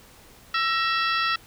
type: harmonic tone with a mistuned harmonic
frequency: 666 Hz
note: E5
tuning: 18 cents sharp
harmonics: 2 / 3 / 4 / 5 / 6 / 7 / 8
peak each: -24 / -28 / -30 / -32 / -34 / -35 / -36 dBFS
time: 0.54-1.36 s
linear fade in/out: 5 ms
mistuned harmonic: 3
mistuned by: -100 cents
effects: pink hiss -51 dBFS RMS until 1.46 s